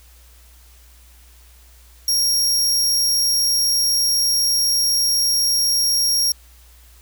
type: tone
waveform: sawtooth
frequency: 5588 Hz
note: F8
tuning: in tune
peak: -13 dBFS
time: 2.08-6.32 s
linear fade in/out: 2 ms
effects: added 60 Hz sine -46 dBFS peak until 7.01 s + white hiss -52 dBFS RMS until 7.01 s